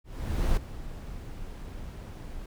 brown noise with ADSR envelope, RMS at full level -24 dBFS, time 0.04-2.46 s, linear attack 530 ms, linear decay 6 ms, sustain -15 dB, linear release 4 ms, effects none

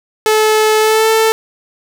sawtooth tone with pitch glide, 432.7 to 443.3 Hz, A4 to A4, -29 to +13 cents, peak -5 dBFS, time 0.26-1.32 s, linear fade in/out 0 ms, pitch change +42 cents, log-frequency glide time 0.79-1.09 s, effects none

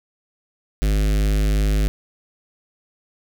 square tone with notch filter, 51.4 Hz, G#1, 17 cents flat, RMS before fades -18 dBFS, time 0.82-1.88 s, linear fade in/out 0 ms, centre 940 Hz, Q 0.87, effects none

